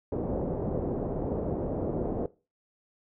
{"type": "low-pass noise", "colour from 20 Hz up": "white", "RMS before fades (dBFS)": -31, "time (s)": [0.12, 2.26], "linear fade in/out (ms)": 2, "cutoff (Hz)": 560, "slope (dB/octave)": 24, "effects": ["noise-tail reverb RT60 0.3 s tail -19 dB re dry"]}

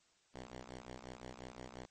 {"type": "ring-modulated tone", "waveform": "5% pulse", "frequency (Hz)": 62.9, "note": "B1", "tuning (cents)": 32, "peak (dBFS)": -34, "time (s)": [0.34, 1.86], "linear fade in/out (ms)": 5, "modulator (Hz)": 223, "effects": ["white hiss -72 dBFS RMS until 1.9 s", "MP3 32 kbps"]}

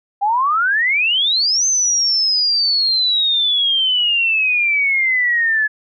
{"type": "exponential two-way sweep", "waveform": "sine", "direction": "up then down", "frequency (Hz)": [784, 6272, 1704], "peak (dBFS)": -13, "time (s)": [0.21, 5.68], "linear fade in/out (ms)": 20, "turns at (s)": 1.66, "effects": []}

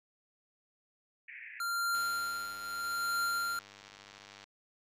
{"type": "band-pass noise", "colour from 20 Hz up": "pink", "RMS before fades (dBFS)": -48, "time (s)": [1.28, 1.6], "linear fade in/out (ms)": 5, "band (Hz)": [1700, 2500], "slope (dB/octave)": 96}
{"type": "tone with tremolo", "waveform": "square", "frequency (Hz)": 1386, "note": "F6", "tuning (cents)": -14, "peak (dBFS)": -30, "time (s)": [1.6, 3.59], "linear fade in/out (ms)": 2, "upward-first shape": "triangle", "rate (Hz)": 0.77, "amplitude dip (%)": 75}
{"type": "click train", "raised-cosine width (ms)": 0.2, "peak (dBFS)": -34, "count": 250, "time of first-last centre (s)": [1.95, 4.44], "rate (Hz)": 100}
{"effects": ["AAC 48 kbps"]}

